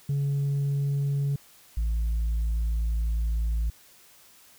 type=tone pair in turn; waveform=sine; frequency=140.7 / 55.84 Hz; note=C#3 / A1; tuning=+26 / +26 cents; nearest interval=octave + major third; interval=1600 cents; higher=first; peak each=-21 dBFS; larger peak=neither; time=0.09-1.36 / 1.77-3.7 s; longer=second; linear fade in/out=5 ms; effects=tanh soft clip ceiling -22 dBFS + white hiss -55 dBFS RMS until 4.58 s